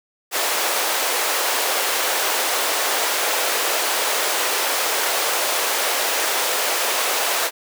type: high-pass noise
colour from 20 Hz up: pink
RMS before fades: -21 dBFS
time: 0.31-7.51 s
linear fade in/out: 50 ms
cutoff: 460 Hz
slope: 24 dB/octave
effects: none